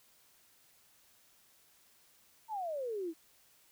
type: exponential sweep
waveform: sine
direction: down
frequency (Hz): 921 to 311.1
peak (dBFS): -35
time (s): 2.48-3.14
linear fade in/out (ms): 50
effects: white hiss -66 dBFS RMS until 3.71 s